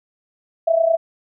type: tone with amplitude modulation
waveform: sine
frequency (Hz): 659.3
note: E5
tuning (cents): 0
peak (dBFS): -10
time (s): 0.67-0.97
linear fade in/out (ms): 10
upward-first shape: sine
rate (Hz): 30.1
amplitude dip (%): 75
effects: none